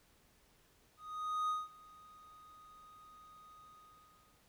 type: tone with ADSR envelope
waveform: triangle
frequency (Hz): 1244.5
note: D#6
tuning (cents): 0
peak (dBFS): -30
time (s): 0.97-4.43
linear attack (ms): 520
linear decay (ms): 190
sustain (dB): -24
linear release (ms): 800
effects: pink hiss -69 dBFS RMS until 4.48 s